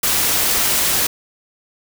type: noise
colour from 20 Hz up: white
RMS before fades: -17 dBFS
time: 0.03-1.07 s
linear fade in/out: 5 ms
effects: none